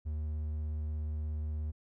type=tone; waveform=triangle; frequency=76.4 Hz; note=D#2; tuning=31 cents flat; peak=-31 dBFS; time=0.05-1.72 s; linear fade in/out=20 ms; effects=none